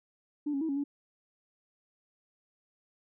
sine tone with pitch steps, 294 / 275.9 / 321.8 / 277.5 / 284.7 Hz, D4 / C#4 / E4 / C#4 / C#4, +2 / -8 / -42 / +2 / +46 cents, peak -28 dBFS, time 0.46-0.84 s, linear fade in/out 10 ms, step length 76 ms, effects tanh soft clip ceiling -24 dBFS

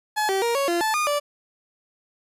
30% pulse tone with pitch steps, 852 / 386.4 / 469.5 / 555 / 344 / 873 / 1219 / 583 Hz, G#5 / G4 / A#4 / C#5 / F4 / A5 / D#6 / D5, +44 / -25 / +12 / +2 / -26 / -14 / -36 / -13 cents, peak -18 dBFS, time 0.16-1.2 s, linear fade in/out 20 ms, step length 130 ms, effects resampled to 32000 Hz + 9-bit

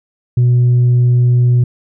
sine tone, 122.7 Hz, B2, 11 cents flat, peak -5 dBFS, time 0.37-1.64 s, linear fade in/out 5 ms, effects tanh soft clip ceiling -6 dBFS

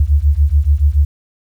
sine beating tone pair, 69.3 / 76.3 Hz, C#2 / D#2, 0 / -33 cents, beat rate 7 Hz, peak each -12 dBFS, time 0-1.05 s, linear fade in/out 5 ms, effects 8-bit

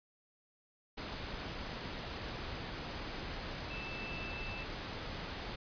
sine tone in noise, 2645 Hz, E7, 5 cents sharp, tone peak -44 dBFS, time 3.7-4.64 s, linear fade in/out 10 ms, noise pink, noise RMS -42 dBFS, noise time 0.97-5.56 s, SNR -5 dB, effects resampled to 11025 Hz

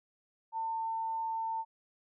sine tone, 899 Hz, A5, 37 cents sharp, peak -32 dBFS, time 0.52-1.65 s, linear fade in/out 50 ms, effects none

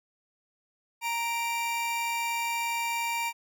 45% pulse tone pair together, 932.2 / 2349 Hz, A#5 / D7, 0 / 0 cents, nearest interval octave + major third, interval 1600 cents, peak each -30 / -32 dBFS, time 1.01-3.33 s, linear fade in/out 50 ms, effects none

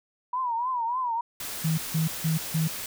sine tone with vibrato, 971 Hz, B5, 30 cents flat, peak -25 dBFS, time 0.33-1.21 s, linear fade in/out 5 ms, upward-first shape triangle, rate 3.4 Hz, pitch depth 140 cents each way
white noise, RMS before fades -35 dBFS, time 1.4-2.86 s, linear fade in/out 2 ms
sine tone bursts, 159.7 Hz, D#3, 45 cents sharp, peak -22 dBFS, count 4, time 1.64-2.68 s, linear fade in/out 10 ms, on 140 ms, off 160 ms
effects none

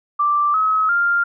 sine tone with pitch steps, 1174.7 / 1281 / 1397 Hz, D6 / E6 / F6, 0 / -50 / 0 cents, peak -14 dBFS, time 0.19-1.24 s, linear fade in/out 10 ms, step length 350 ms, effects none

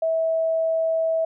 sine tone, 650 Hz, E5, 24 cents flat, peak -19 dBFS, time 0.02-1.25 s, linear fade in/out 5 ms, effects none

